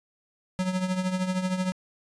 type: tone with tremolo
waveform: square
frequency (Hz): 185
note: F#3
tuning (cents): 0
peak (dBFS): -23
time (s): 0.59-1.72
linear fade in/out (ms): 0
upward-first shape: triangle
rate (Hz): 13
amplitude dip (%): 70
effects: resampled to 22050 Hz